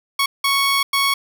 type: tone bursts at uneven times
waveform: 15% pulse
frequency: 1108.7 Hz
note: C#6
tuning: in tune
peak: -9 dBFS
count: 3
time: 0.19-0.26 / 0.44-0.83 / 0.93-1.14 s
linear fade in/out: 5 ms
effects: none